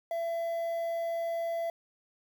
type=tone with quantisation; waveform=triangle; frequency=671 Hz; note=E5; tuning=31 cents sharp; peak=-28 dBFS; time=0.11-1.7 s; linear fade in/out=2 ms; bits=9; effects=none